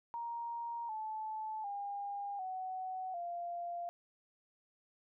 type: tone with pitch steps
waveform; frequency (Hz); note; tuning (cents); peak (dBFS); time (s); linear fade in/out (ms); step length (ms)
sine; 937 / 869.2 / 806.3 / 748 / 693.9; A#5 / A5 / G5 / F#5 / F5; +9 / -21 / +49 / +19 / -11; -38; 0.14-3.89; 0; 750
effects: none